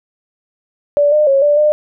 sine tone with pitch steps, 580 / 604 / 547 / 586 / 602 Hz, D5 / D5 / C#5 / D5 / D5, -22 / +48 / -23 / -4 / +43 cents, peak -8 dBFS, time 0.97-1.72 s, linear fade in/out 0 ms, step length 150 ms, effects none

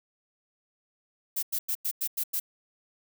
violet noise bursts, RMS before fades -29 dBFS, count 7, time 1.36-2.4 s, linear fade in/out 10 ms, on 68 ms, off 94 ms, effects none

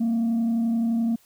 sine tone with frequency modulation, 230 Hz, A#3, 23 cents flat, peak -18 dBFS, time 0-1.16 s, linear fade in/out 10 ms, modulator 31.6 Hz, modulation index 0.23, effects tanh soft clip ceiling -19 dBFS + white hiss -59 dBFS RMS until 1.25 s

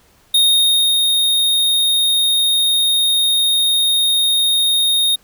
square tone with ADSR envelope, 3707 Hz, A#7, 10 cents flat, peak -10 dBFS, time 0.34-5.16 s, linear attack 6 ms, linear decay 620 ms, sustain -3 dB, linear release 11 ms, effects pink hiss -53 dBFS RMS until 5.23 s

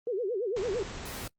sine tone with vibrato, 431.2 Hz, A4, 35 cents flat, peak -28 dBFS, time 0.07-0.83 s, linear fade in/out 2 ms, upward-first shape sine, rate 8.9 Hz, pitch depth 260 cents each way
pink noise, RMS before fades -39 dBFS, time 0.56-1.28 s, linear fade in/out 5 ms
effects noise-tail reverb RT60 0.1 s tail -25 dB re dry + Opus 24 kbps

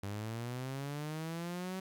sawtooth linear sweep, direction up, 98 to 190 Hz, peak -34 dBFS, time 0.03-1.8 s, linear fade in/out 5 ms, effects 12-bit

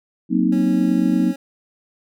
sine chord, C half-diminished seventh, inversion second, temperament equal, 185 / 233.1 / 261.6 / 311.1 Hz, Gb3 / Bb3 / C4 / Eb4, 0 / 0 / 0 / 0 cents, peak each -20 dBFS, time 0.29-1.34 s, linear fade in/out 50 ms
25% pulse tone, 274.5 Hz, C#4, 17 cents flat, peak -29 dBFS, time 0.52-1.36 s, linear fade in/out 5 ms
effects none

